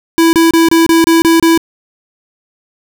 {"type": "tone bursts", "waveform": "square", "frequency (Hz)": 330, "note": "E4", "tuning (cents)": 2, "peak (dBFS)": -6, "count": 8, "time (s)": [0.18, 1.576], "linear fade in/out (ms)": 0, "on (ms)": 150, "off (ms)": 28, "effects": []}